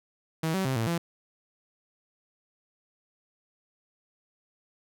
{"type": "tone with pitch steps", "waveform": "sawtooth", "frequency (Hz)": [160.8, 190.5, 132, 113.2, 169.6], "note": ["E3", "G3", "C3", "A2", "E3"], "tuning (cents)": [-43, -49, 16, 50, 50], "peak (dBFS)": -22, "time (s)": [0.43, 0.98], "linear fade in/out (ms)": 5, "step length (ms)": 110, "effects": []}